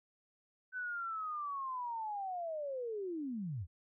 sine linear sweep, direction down, 1523 to 73.42 Hz, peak -37 dBFS, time 0.72-3.67 s, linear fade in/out 50 ms, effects none

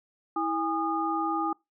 sine tone cluster, 325.9 / 818 / 1226 Hz, E4 / G#5 / D#6, -20 / -26 / -26 cents, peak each -30 dBFS, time 0.36-1.53 s, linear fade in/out 5 ms, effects noise-tail reverb RT60 0.2 s tail -24 dB re dry

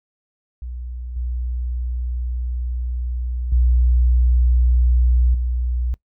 sine tone with level steps, 61.1 Hz, B1, 18 cents flat, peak -27 / -21 / -11 / -18 dBFS, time 0.62-5.94 s, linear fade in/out 0 ms, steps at 1.16 / 3.52 / 5.34 s, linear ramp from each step 5 ms, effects noise-tail reverb RT60 0.1 s tail -21 dB re dry + tanh soft clip ceiling -8 dBFS

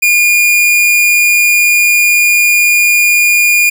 45% pulse tone, 2426 Hz, D#7, 44 cents flat, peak -6 dBFS, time 0.02-3.7 s, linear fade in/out 10 ms, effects none

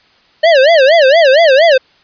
square tone with vibrato, 594 Hz, D5, 20 cents sharp, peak -5 dBFS, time 0.43-1.78 s, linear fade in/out 10 ms, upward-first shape sine, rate 4.3 Hz, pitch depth 240 cents each way, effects white hiss -49 dBFS RMS until 2.03 s + resampled to 11025 Hz

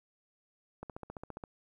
click train, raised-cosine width 1 ms, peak -28 dBFS, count 10, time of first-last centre 0.83-1.438 s, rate 14.8 Hz, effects 11-bit

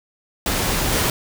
pink noise with level steps, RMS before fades -21 / -19 dBFS, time 0.46-1.1 s, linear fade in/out 2 ms, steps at 0.92 s, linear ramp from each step 5 ms, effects none

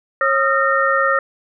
sine tone cluster, 544 / 1245 / 1364 / 1836 Hz, C#5 / D#6 / F6 / A#6, -33 / +1 / -41 / -27 cents, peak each -19 dBFS, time 0.21-1.19 s, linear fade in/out 2 ms, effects none

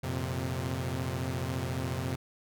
sawtooth chord, F suspended fourth, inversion none, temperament equal with one note detuned, 88.42 / 116.54 / 130.81 Hz, F2 / Bb2 / C3, +22 / 0 / 0 cents, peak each -32 / -34 / -30 dBFS, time 0.03-2.16 s, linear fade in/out 10 ms, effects none

